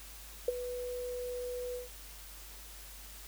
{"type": "tone with ADSR envelope", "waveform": "sine", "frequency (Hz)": 493.9, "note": "B4", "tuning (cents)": 0, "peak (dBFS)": -23, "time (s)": [0.48, 1.89], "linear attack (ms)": 4, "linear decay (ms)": 21, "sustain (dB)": -13, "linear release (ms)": 140, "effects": ["added 50 Hz sine -51 dBFS peak until 3.27 s", "white hiss -51 dBFS RMS until 3.27 s"]}